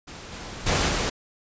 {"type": "noise with level steps", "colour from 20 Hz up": "pink", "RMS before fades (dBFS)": [-40, -37, -22, -25], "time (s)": [0.07, 1.1], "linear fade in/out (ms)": 10, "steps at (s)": [0.32, 0.66, 0.88], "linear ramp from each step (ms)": 10, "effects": ["resampled to 16000 Hz"]}